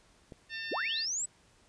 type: click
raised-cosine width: 2 ms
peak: -32 dBFS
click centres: 0.322 s
type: harmonic tone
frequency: 899 Hz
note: A5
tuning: 37 cents sharp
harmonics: 2 / 3 / 4 / 5 / 6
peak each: -39 / -43 / -45 / -47 / -49 dBFS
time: 0.49-1.06 s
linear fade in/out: 50 ms
type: linear sweep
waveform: sine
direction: up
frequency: 185 to 8060 Hz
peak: -31 dBFS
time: 0.71-1.26 s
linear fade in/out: 10 ms
effects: pink hiss -64 dBFS RMS until 1.68 s + resampled to 22050 Hz